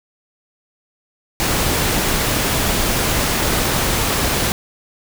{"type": "noise", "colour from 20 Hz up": "pink", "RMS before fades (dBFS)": -18, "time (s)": [1.4, 4.52], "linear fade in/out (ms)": 0, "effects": []}